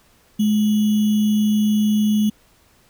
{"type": "tone with sample-and-hold", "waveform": "sine", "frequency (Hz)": 211.5, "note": "G#3", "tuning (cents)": 32, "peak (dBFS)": -14, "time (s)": [0.39, 2.3], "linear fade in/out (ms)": 10, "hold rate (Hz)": 3150, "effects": ["pink hiss -56 dBFS RMS until 2.89 s"]}